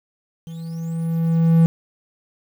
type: tone with level ramp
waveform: triangle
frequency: 164.81 Hz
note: E3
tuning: in tune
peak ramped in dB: -29 to -7 dBFS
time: 0.47-1.66 s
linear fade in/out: 0 ms
effects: 8-bit